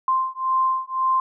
sine beating tone pair, 1045 / 1046.9 Hz, C6 / C6, -2 / +1 cents, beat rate 1.9 Hz, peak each -22 dBFS, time 0.08-1.2 s, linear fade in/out 2 ms, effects none

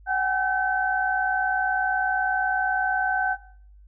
sine tone cluster, 748 / 808 / 1532 Hz, F#5 / G#5 / G6, +19 / -48 / -40 cents, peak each -25 / -29 / -24 dBFS, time 0.06-3.37 s, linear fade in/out 50 ms, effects noise-tail reverb RT60 0.6 s tail -20 dB re dry + added 50 Hz sine -47 dBFS peak until 3.87 s

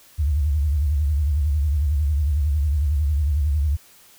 sine tone with vibrato, 73.42 Hz, D2, in tune, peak -17 dBFS, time 0.18-3.77 s, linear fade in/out 20 ms, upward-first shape sine, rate 11 Hz, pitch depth 140 cents each way, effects white hiss -51 dBFS RMS until 4.18 s

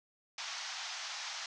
white band-pass noise, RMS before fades -42 dBFS, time 0.38-1.46 s, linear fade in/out 2 ms, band 690 to 6300 Hz, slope 48 dB/octave, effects none

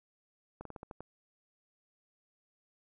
slowing click train, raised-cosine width 1 ms, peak -30 dBFS, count 7, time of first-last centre 0.61-1.006 s, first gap 43 ms, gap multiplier 1.17, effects none

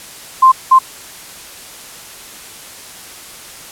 sine tone bursts at uneven times, 1046.5 Hz, C6, in tune, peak -3 dBFS, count 2, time 0.42-0.52 / 0.71-0.79 s, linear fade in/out 10 ms, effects white hiss -34 dBFS RMS until 3.71 s + low-pass 12000 Hz 12 dB/octave

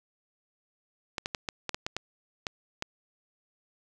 clicks, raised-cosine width 0.2 ms, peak -14 dBFS, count 10, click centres 1.182 / 1.259 / 1.348 / 1.488 / 1.693 / 1.745 / 1.865 / 1.966 / 2.468 / 2.824 s, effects none

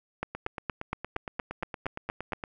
two click trains, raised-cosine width 0.5 ms, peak -20 / -15 dBFS, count 19 / 10, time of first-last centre 0.35-2.438 / 0.23-2.333 s, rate 8.62 / 4.28 Hz, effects none

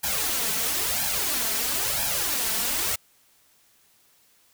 white noise with flanger, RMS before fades -26 dBFS, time 0.03-2.96 s, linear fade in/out 10 ms, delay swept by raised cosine 1.2 to 4.6 ms, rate 1 Hz, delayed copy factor +0.7, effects white hiss -61 dBFS RMS until 4.53 s

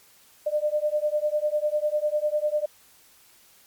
sine beating tone pair, 596 / 606 Hz, D5 / D#5, +25 / -46 cents, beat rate 10 Hz, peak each -25 dBFS, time 0.46-2.66 s, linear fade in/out 10 ms, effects white hiss -56 dBFS RMS until 3.66 s + MP3 96 kbps

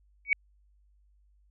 sine tone with exponential growth, 2251 Hz, C#7, 26 cents sharp, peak -16 dBFS, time 0.25-0.33 s, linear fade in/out 1 ms, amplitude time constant 17 ms, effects added 50 Hz sine -61 dBFS peak until 1.5 s

